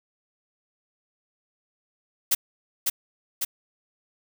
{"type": "noise with echo", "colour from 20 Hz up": "blue", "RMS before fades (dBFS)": -20, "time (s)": [2.31, 2.35], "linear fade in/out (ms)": 10, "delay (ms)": 550, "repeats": 2, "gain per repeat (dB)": -3, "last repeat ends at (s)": 3.45, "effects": []}